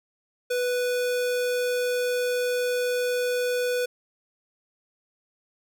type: tone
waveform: square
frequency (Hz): 493.9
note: B4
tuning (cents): 0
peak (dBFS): -24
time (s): 0.5-3.86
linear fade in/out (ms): 10
effects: none